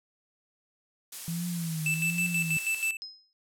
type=noise; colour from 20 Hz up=blue; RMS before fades=-37 dBFS; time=1.12-2.91 s; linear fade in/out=5 ms
type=tone with vibrato; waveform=sine; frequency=164.81 Hz; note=E3; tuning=in tune; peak=-30 dBFS; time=1.28-2.57 s; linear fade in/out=0 ms; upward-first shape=triangle; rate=1.3 Hz; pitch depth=120 cents each way
type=tone with tremolo; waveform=square; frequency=2644 Hz; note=E7; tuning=5 cents sharp; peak=-26 dBFS; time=1.86-2.97 s; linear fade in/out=2 ms; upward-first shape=square; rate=6.2 Hz; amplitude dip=65%
type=tone with exponential decay; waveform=sine; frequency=5100 Hz; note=D#8; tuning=42 cents sharp; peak=-34 dBFS; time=3.02-3.33 s; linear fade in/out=0 ms; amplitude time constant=67 ms
effects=low-pass 12000 Hz 12 dB/octave